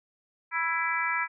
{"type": "harmonic tone with a mistuned harmonic", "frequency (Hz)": 332.1, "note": "E4", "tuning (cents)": 13, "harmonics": [3, 4, 5, 6, 7], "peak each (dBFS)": [-32, -32, -32, -32, -32], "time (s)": [0.51, 1.28], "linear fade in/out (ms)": 50, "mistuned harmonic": 3, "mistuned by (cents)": -25, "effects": []}